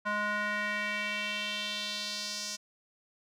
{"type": "tone with band-pass filter sweep", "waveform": "square", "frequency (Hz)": 208.4, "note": "G#3", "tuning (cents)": 6, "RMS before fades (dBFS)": -34, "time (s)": [0.05, 2.57], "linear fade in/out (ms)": 20, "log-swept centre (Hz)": [1300, 5800], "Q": 2.6, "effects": []}